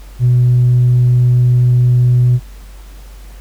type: tone with tanh clipping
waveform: triangle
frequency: 123.47 Hz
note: B2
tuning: in tune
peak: -7 dBFS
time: 0.19-2.4 s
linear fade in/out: 50 ms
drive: 5 dB
effects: added 48 Hz sine -31 dBFS peak until 3.4 s + pink hiss -44 dBFS RMS until 3.4 s